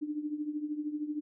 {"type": "tone with tremolo", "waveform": "sine", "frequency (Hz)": 299.4, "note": "D4", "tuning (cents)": 33, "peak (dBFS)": -29, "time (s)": [0.01, 1.21], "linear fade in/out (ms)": 20, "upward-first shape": "triangle", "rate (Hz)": 13, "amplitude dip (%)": 80, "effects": []}